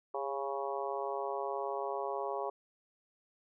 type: harmonic tone with a mistuned harmonic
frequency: 138.59 Hz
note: C#3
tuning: in tune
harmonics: 3 / 4 / 5 / 6 / 7 / 8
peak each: -39 / -40 / -41 / -42 / -42 / -43 dBFS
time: 0.14-2.5 s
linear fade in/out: 5 ms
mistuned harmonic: 3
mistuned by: -33 cents
effects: none